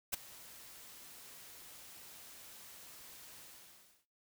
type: noise with ADSR envelope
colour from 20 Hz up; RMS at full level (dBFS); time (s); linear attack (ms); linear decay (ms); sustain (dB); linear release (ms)
white; -33; 0.12-4.06; 19; 11; -21; 660
effects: noise-tail reverb RT60 0.4 s tail -23 dB re dry